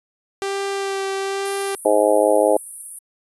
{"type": "tone with vibrato", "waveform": "sawtooth", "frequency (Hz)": 392, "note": "G4", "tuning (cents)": 0, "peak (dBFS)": -18, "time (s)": [0.42, 1.75], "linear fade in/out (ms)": 0, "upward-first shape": "sine", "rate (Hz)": 1.1, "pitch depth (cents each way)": 15}
{"type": "high-pass noise", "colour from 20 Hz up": "white", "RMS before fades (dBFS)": -28, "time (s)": [1.45, 2.99], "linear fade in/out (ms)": 5, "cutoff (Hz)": 9100, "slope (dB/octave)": 96}
{"type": "harmonic tone", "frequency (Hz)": 105, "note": "G#2", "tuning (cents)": 19, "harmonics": [3, 4, 5, 6, 7, 8], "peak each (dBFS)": [-23, -20, -17, -18, -26, -23], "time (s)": [1.85, 2.57], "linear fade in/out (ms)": 5}
{"effects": ["resampled to 24000 Hz"]}